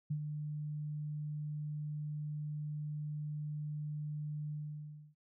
sine tone with ADSR envelope, 150 Hz, D3, 37 cents sharp, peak -31 dBFS, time 0.1-5.15 s, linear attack 11 ms, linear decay 74 ms, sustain -6 dB, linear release 640 ms, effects noise-tail reverb RT60 0.1 s tail -24 dB re dry

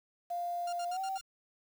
sine tone with pitch glide, 698.5 to 770.6 Hz, F5 to G5, 0 to -30 cents, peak -33 dBFS, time 0.3-1.18 s, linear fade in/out 10 ms, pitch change +170 cents, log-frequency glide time 0.88-1.01 s
10% pulse tone bursts, 1400 Hz, F6, 4 cents sharp, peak -36 dBFS, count 5, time 0.67-1.212 s, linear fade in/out 5 ms, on 58 ms, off 63 ms
effects 9-bit

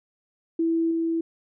sine tone with level steps, 329.6 Hz, E4, in tune, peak -20 / -22 dBFS, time 0.59-1.21 s, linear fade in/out 5 ms, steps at 0.91 s, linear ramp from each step 2 ms, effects none

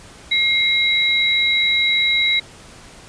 sine tone pair together, 2131 / 3886 Hz, C7 / B7, +31 / -29 cents, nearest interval minor seventh, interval 1040 cents, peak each -17 dBFS, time 0.31-2.4 s, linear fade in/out 10 ms, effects pink hiss -42 dBFS RMS until 3.08 s + resampled to 22050 Hz

